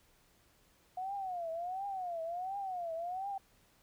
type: tone with vibrato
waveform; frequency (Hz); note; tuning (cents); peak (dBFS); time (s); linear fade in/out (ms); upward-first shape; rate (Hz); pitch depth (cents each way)
sine; 723; F#5; -40; -36; 0.97-3.38; 5; triangle; 1.4; 200
effects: pink hiss -68 dBFS RMS until 3.82 s